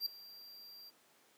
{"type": "tone with ADSR envelope", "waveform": "square", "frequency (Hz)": 4732, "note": "D8", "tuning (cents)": 12, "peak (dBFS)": -32, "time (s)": [0, 0.91], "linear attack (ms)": 61, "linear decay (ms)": 4, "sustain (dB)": -20, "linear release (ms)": 26, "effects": ["pink hiss -67 dBFS RMS until 1.37 s", "high-pass 300 Hz 12 dB/octave"]}